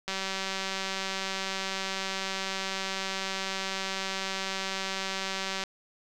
click train, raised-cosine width 0.2 ms, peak -15 dBFS, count 1068, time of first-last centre 0.08-5.637 s, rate 192 Hz, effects none

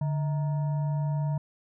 sine tone with frequency modulation, 146.83 Hz, D3, in tune, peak -25 dBFS, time 0.01-1.38 s, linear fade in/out 5 ms, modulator 787 Hz, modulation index 0.31, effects none

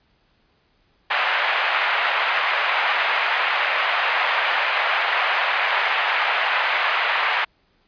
white band-pass noise, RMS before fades -21 dBFS, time 1.1-7.45 s, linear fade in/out 10 ms, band 650 to 2600 Hz, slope 24 dB/octave, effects pink hiss -63 dBFS RMS until 7.87 s + resampled to 11025 Hz

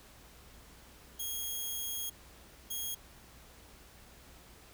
5% pulse tone bursts at uneven times, 3275 Hz, G#7, 25 cents flat, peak -27 dBFS, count 2, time 1.19-2.1 / 2.7-2.95 s, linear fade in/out 10 ms, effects added 60 Hz sine -60 dBFS peak until 4.73 s + pink hiss -57 dBFS RMS until 4.73 s

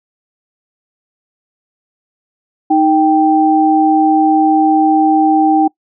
sine tone pair together, 312.5 / 783.1 Hz, D#4 / G5, +8 / -2 cents, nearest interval octave + major third, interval 1590 cents, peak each -10 dBFS, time 2.7-5.68 s, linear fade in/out 10 ms, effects noise-tail reverb RT60 0.1 s tail -23 dB re dry

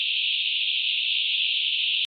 pink band-pass noise, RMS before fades -25 dBFS, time 0-2.05 s, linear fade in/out 0 ms, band 2600 to 3700 Hz, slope 96 dB/octave, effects AAC 32 kbps

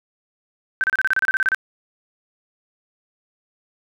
sine tone bursts, 1546 Hz, G6, 24 cents flat, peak -15 dBFS, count 13, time 0.81-1.546 s, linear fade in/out 0 ms, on 28 ms, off 31 ms, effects none

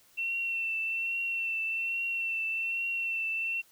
sine tone with vibrato, 2700 Hz, E7, 41 cents sharp, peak -29 dBFS, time 0.17-3.62 s, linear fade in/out 20 ms, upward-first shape triangle, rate 1.2 Hz, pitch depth 29 cents each way, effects white hiss -62 dBFS RMS until 3.71 s

